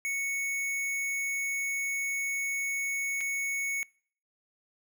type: tone with dropouts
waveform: square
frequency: 2216 Hz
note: C#7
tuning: 1 cent flat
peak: -30 dBFS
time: 0.05-3.83 s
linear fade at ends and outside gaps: 0 ms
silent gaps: 3.207-3.211 s
effects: noise-tail reverb RT60 0.5 s tail -25 dB re dry